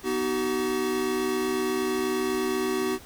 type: chord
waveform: square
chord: B major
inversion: none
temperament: equal with one note detuned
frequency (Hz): 246.9 / 311.1 / 379.3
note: B3 / D#4 / F#4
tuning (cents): 0 / 0 / +43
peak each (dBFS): -32 / -33 / -27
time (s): 0.03-2.99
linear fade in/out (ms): 50
effects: pink hiss -48 dBFS RMS until 3.05 s